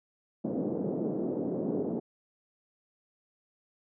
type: band-pass noise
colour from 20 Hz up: pink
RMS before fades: -32 dBFS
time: 0.44-2 s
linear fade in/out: 10 ms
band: 190 to 500 Hz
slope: 24 dB/octave
effects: none